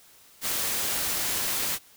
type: noise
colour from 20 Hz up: white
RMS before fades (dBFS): -28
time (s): 0.41-1.79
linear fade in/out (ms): 50
effects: white hiss -55 dBFS RMS until 1.96 s